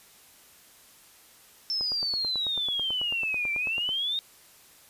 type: exponential two-way sweep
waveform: sine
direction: down then up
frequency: 5360 to 2327 to 3735 Hz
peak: -26 dBFS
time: 1.7-4.19 s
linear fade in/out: 0 ms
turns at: 3.52 s
type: click train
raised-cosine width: 1 ms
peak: -26 dBFS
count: 20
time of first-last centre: 1.81-3.891 s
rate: 9.13 Hz
effects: white hiss -55 dBFS RMS until 4.89 s + resampled to 32000 Hz